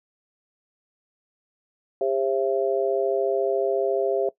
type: harmonic tone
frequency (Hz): 134.1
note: C3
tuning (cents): +43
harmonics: 3 / 4 / 5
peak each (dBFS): -24 / -25 / -26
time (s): 2.01-4.29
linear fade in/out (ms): 2
effects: noise-tail reverb RT60 0.1 s tail -19 dB re dry